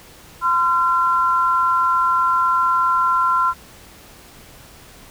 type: tone pair together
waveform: sine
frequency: 1027.9 / 1367 Hz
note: C6 / F6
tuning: -31 / -37 cents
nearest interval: perfect fourth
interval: 494 cents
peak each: -17 dBFS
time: 0.41-3.54 s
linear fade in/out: 50 ms
effects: pink hiss -44 dBFS RMS until 5.1 s